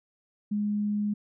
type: tone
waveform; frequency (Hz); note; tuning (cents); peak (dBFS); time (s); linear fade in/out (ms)
sine; 207.7; G#3; 0; -25; 0.51-1.14; 10
effects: none